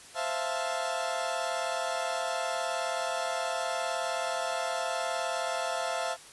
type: chord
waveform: 30% pulse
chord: F major seventh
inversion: second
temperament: equal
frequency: 523.3 / 659.3 / 698.5 / 880 Hz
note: C5 / E5 / F5 / A5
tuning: 0 / 0 / 0 / 0 cents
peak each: -35 / -31 / -32 / -35 dBFS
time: 0.14-6.17 s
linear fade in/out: 50 ms
effects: white hiss -50 dBFS RMS until 6.32 s + resampled to 24000 Hz